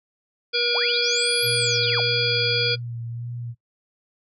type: harmonic tone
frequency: 478.7 Hz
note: A#4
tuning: 46 cents sharp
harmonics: 1 / 3 / 5 / 7 / 9 / 10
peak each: -26 / -29 / -27 / -26 / -30 / -24 dBFS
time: 0.53-2.76 s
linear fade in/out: 20 ms
type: linear two-way sweep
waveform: sine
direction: up then down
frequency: 466.2 to 11580 to 466.2 Hz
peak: -28 dBFS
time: 0.74-2.01 s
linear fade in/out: 5 ms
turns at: 1.45 s
type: tone with vibrato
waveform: sine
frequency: 118.4 Hz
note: A#2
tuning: 27 cents sharp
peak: -29 dBFS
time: 1.42-3.55 s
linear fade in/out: 50 ms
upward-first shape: sine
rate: 1.7 Hz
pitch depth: 27 cents each way
effects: noise-tail reverb RT60 0.1 s tail -20 dB re dry